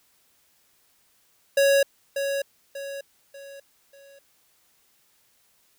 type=tone with echo; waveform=square; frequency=555 Hz; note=C#5; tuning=2 cents sharp; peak=-17 dBFS; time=1.57-1.83 s; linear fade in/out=5 ms; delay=590 ms; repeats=4; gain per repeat=-8 dB; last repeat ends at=4.19 s; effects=white hiss -64 dBFS RMS until 5.78 s